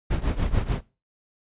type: noise with tremolo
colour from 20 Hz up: brown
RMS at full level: -20 dBFS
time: 0.1-0.81 s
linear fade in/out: 10 ms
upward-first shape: triangle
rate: 6.8 Hz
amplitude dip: 90%
effects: noise-tail reverb RT60 0.3 s tail -20 dB re dry + resampled to 8000 Hz